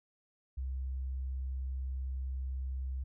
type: tone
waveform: sine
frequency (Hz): 65.41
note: C2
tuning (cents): 0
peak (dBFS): -34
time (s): 0.57-3.04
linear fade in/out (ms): 10
effects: none